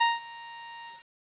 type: tone with ADSR envelope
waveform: sawtooth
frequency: 932.3 Hz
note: A#5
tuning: in tune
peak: -15 dBFS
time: 0-1.05 s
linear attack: 14 ms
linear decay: 180 ms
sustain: -22 dB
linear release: 180 ms
effects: resampled to 8000 Hz + 9-bit